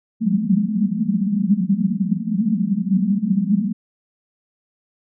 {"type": "band-pass noise", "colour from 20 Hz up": "white", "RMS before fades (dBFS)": -19, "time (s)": [0.2, 3.73], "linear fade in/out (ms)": 20, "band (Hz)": [180, 220], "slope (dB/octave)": 96, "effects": []}